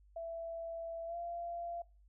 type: tone with pitch glide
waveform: sine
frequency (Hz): 665 to 686.9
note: E5 to F5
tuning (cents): +15 to -29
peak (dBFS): -39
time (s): 0.16-1.82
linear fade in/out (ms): 5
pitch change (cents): +56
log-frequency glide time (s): 1.06-1.16
effects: noise-tail reverb RT60 0.3 s tail -21 dB re dry + added 50 Hz sine -61 dBFS peak until 2.08 s